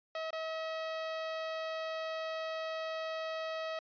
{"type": "tone with dropouts", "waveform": "sawtooth", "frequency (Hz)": 641, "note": "E5", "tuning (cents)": -49, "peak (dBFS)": -32, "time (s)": [0.15, 3.79], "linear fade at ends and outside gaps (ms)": 2, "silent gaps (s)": [0.306, 0.329], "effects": ["resampled to 11025 Hz"]}